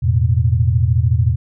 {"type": "chord", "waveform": "sine", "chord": "E suspended fourth", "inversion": "none", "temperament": "equal with one note detuned", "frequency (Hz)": [84.48, 110, 123.47], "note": ["E2", "A2", "B2"], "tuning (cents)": [43, 0, 0], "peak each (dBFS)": -16, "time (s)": [0.02, 1.36], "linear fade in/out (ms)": 20, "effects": []}